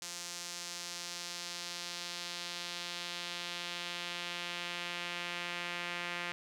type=tone with band-pass filter sweep; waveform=sawtooth; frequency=174.61 Hz; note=F3; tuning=in tune; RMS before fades=-41 dBFS; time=0.02-6.32 s; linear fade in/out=0 ms; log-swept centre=6300 to 2300 Hz; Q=1.5; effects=none